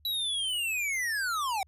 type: linear sweep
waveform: square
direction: down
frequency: 3951 to 737 Hz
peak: -29 dBFS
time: 0.05-1.63 s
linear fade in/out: 2 ms
effects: added 75 Hz sine -59 dBFS peak until 1.67 s + resampled to 32000 Hz